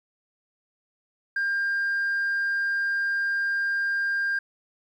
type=tone; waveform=sine; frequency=1600 Hz; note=G6; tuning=35 cents sharp; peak=-21 dBFS; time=1.36-4.39 s; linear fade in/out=5 ms; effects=tanh soft clip ceiling -21 dBFS + 10-bit